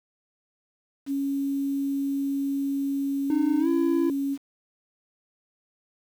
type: tone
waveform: sine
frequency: 277.2 Hz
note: C#4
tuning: in tune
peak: -24 dBFS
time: 1.06-4.38 s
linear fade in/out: 50 ms
type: tone with pitch glide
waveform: triangle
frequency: 304.9 to 336.4 Hz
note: D#4 to E4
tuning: -35 to +35 cents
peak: -20 dBFS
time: 3.3-4.1 s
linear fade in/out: 2 ms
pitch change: +170 cents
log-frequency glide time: 3.59-3.68 s
effects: 8-bit